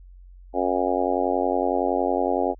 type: harmonic tone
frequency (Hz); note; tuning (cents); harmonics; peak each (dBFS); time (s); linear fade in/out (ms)
90.8; F#2; -32; 3 / 4 / 5 / 6 / 7 / 8 / 9; -28 / -28 / -28 / -28 / -28 / -28 / -28; 0.53-2.55; 50
effects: added 45 Hz sine -43 dBFS peak until 2.59 s